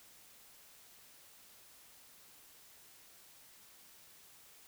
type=silence; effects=white hiss -60 dBFS RMS until 4.67 s